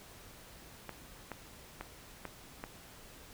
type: clicks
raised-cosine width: 0.5 ms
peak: -25 dBFS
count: 5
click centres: 0.893 / 1.317 / 1.81 / 2.253 / 2.639 s
effects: pink hiss -54 dBFS RMS until 3.33 s